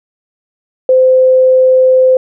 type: tone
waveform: sine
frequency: 516 Hz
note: C5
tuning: 24 cents flat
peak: -4 dBFS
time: 0.89-2.17 s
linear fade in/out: 2 ms
effects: none